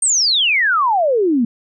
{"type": "exponential sweep", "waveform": "sine", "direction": "down", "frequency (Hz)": [8870, 221.7], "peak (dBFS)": -12, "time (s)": [0.02, 1.45], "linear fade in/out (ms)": 5, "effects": []}